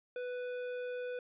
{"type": "tone with tanh clipping", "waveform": "sine", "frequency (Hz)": 495.4, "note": "B4", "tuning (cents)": 5, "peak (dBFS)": -39, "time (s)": [0.16, 1.19], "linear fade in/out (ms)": 2, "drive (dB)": 14, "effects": ["resampled to 8000 Hz"]}